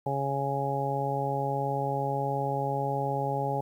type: harmonic tone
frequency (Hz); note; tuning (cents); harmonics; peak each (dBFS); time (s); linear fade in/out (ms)
138.59; C#3; 0; 1 / 2 / 3 / 4 / 5 / 6; -32 / -39 / -35 / -34 / -37 / -31; 0.06-3.61; 5
effects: 10-bit